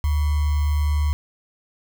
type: tone with sample-and-hold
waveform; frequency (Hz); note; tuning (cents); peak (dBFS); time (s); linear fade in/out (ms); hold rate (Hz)
sine; 74.2; D2; +18; -17; 0.04-1.13; 0; 1050
effects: none